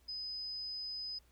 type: tone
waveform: sine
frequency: 5020 Hz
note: D#8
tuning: 15 cents sharp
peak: -39 dBFS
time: 0.08-1.19 s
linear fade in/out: 10 ms
effects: added 60 Hz sine -65 dBFS peak until 1.31 s + pink hiss -71 dBFS RMS until 1.31 s